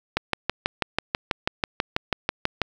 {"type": "click train", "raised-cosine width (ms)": 0.3, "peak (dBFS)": -5, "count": 16, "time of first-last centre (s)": [0.17, 2.617], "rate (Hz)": 6.13, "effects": ["7-bit"]}